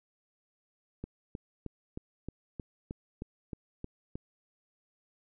click train, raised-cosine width 3 ms, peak -25 dBFS, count 11, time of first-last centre 1.04-4.155 s, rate 3.21 Hz, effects none

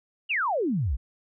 sine exponential sweep, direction down, 3000 to 51.91 Hz, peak -23 dBFS, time 0.29-0.97 s, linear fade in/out 20 ms, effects none

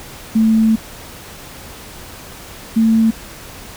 sine tone pair in turn, 221.4 / 223.7 Hz, A3 / A3, +11 / +29 cents, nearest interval unison, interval 18 cents, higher second, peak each -9 dBFS, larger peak neither, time 0.35-0.76 / 2.76-3.11 s, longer first, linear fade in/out 10 ms, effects pink hiss -35 dBFS RMS until 3.76 s

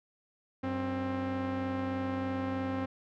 sawtooth tone pair together, 95.8 / 264.2 Hz, G2 / C4, -39 / +17 cents, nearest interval octave + tritone, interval 1756 cents, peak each -34 / -28 dBFS, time 0.63-2.86 s, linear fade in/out 10 ms, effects low-pass 2000 Hz 12 dB/octave

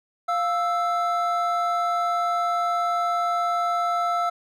triangle tone pair together, 698.5 / 1321.5 Hz, F5 / E6, 0 / +4 cents, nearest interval major seventh, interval 1104 cents, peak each -22 dBFS, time 0.28-4.3 s, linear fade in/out 10 ms, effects none

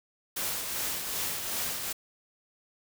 white noise with tremolo, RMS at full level -31 dBFS, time 0.36-1.93 s, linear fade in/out 10 ms, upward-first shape triangle, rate 2.6 Hz, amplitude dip 45%, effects none

